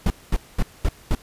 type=noise bursts; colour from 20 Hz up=brown; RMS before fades=-18 dBFS; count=5; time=0.06-1.15 s; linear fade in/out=2 ms; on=42 ms; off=220 ms; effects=pink hiss -49 dBFS RMS until 1.22 s + resampled to 32000 Hz